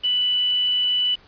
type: tone with quantisation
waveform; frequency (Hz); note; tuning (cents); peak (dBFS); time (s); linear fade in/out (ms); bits
sine; 2973; F#7; +8; -18; 0.03-1.16; 20; 5
effects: pink hiss -52 dBFS RMS until 1.27 s + resampled to 11025 Hz